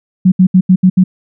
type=tone bursts at uneven times; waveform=sine; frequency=185 Hz; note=F#3; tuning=in tune; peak=-3 dBFS; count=6; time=0.25-0.32 / 0.39-0.47 / 0.54-0.61 / 0.69-0.76 / 0.83-0.9 / 0.97-1.04 s; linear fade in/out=10 ms; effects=none